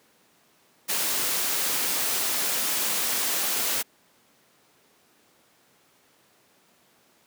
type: noise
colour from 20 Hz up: white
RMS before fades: -26 dBFS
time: 0.88-3.83 s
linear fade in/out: 20 ms
effects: pink hiss -61 dBFS RMS until 7.26 s + high-pass 200 Hz 12 dB/octave